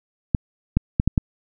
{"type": "clicks", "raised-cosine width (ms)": 5, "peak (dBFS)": -4, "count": 5, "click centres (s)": [0.348, 0.77, 0.999, 1.076, 1.178], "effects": []}